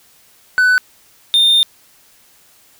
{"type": "tone pair in turn", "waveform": "triangle", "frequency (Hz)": [1499, 3628], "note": ["F#6", "A#7"], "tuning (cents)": [22, -48], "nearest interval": "octave + minor third", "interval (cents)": 1530, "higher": "second", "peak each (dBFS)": -7, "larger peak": "neither", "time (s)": [[0.58, 0.78], [1.34, 1.63]], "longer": "second", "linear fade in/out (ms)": 0, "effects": ["white hiss -50 dBFS RMS until 2.79 s"]}